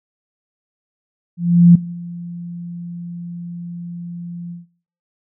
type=tone with ADSR envelope; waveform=sine; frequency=172.8 Hz; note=F3; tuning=18 cents flat; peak=-3 dBFS; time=1.37-4.66 s; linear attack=380 ms; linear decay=7 ms; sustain=-24 dB; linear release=150 ms; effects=noise-tail reverb RT60 0.5 s tail -21 dB re dry